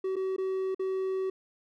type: tone with dropouts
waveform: triangle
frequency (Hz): 379.5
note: F#4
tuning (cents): +44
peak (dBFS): -26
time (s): 0.04-1.3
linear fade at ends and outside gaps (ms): 5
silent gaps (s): 0.158-0.164 / 0.364-0.381 / 0.747-0.794
effects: none